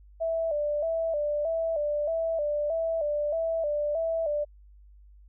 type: tone with vibrato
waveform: sine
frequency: 622.3 Hz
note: D#5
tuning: in tune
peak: -25 dBFS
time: 0.2-4.45 s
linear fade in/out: 20 ms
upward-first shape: square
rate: 1.6 Hz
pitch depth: 91 cents each way
effects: added 50 Hz sine -50 dBFS peak until 5.28 s